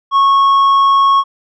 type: tone with tanh clipping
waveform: sine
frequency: 1100 Hz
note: C#6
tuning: 14 cents flat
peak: -8 dBFS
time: 0.11-1.24 s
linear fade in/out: 50 ms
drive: 5 dB
effects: none